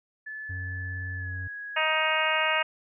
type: tone with pitch glide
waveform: sine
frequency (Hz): 1732 to 1662.4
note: A6 to G#6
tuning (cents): -28 to +1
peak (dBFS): -35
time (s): 0.26-1.79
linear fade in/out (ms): 10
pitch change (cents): -71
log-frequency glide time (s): 1.16-1.37
type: tone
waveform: triangle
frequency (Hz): 91.8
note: F#2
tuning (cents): -13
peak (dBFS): -31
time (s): 0.49-1.48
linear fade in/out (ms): 10
type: harmonic tone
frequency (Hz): 313.6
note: D#4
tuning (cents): +14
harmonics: 2 / 3 / 4 / 5 / 6 / 7 / 8 / 9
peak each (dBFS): -31 / -31 / -31 / -31 / -31 / -31 / -31 / -31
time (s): 1.76-2.63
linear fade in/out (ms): 10
effects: none